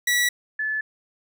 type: tone pair in turn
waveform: sawtooth / sine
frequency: 1944 / 1731.9 Hz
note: B6 / A6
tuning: -28 / -28 cents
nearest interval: major second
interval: 200 cents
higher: first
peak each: -15 / -23 dBFS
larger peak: first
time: 0.07-0.29 / 0.59-0.81 s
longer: neither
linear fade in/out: 5 ms
effects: none